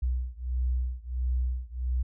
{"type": "beating tone pair", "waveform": "sine", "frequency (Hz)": [61.74, 63.24], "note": ["B1", "B1"], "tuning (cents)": [0, 42], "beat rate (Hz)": 1.5, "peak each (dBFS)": [-29, -30], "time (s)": [0.02, 2.03], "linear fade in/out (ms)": 10, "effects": []}